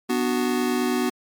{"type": "chord", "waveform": "square", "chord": "B minor", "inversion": "none", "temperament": "just", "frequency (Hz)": [246.9, 296.3, 370.4], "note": ["B3", "D4", "F#4"], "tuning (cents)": [0, 15, 2], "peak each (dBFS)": [-24, -29, -26], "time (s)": [0.09, 1.1], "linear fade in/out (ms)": 10, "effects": ["MP3 96 kbps"]}